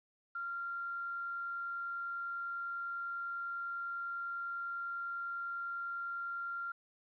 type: tone with quantisation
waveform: sine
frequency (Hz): 1385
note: F6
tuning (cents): -15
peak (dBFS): -37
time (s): 0.35-6.72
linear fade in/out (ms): 5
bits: 11
effects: resampled to 11025 Hz